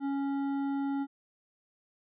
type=tone with hard clipping; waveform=triangle; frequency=277.5 Hz; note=C#4; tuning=2 cents sharp; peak=-31 dBFS; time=0-1.07 s; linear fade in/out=50 ms; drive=13 dB; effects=resampled to 8000 Hz